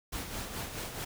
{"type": "noise with tremolo", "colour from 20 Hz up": "pink", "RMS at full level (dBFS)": -37, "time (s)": [0.12, 1.05], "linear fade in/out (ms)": 10, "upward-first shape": "sine", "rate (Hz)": 4.7, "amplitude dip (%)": 50, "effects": []}